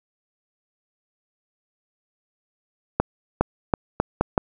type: accelerating click train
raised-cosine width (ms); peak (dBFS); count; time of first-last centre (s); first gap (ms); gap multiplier
1; -3; 6; 3-4.378; 410; 0.8
effects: none